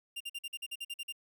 45% pulse tone bursts, 2794 Hz, F7, in tune, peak -37 dBFS, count 11, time 0.16-1.125 s, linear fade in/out 10 ms, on 45 ms, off 47 ms, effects none

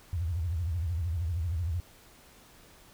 sine tone with vibrato, 84.4 Hz, E2, 41 cents sharp, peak -28 dBFS, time 0.13-1.8 s, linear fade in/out 0 ms, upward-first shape sine, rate 13 Hz, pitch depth 180 cents each way, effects pink hiss -56 dBFS RMS until 2.93 s

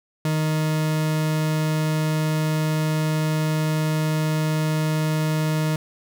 40% pulse tone, 155.56 Hz, D#3, in tune, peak -19 dBFS, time 0.25-5.76 s, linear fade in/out 2 ms, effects none

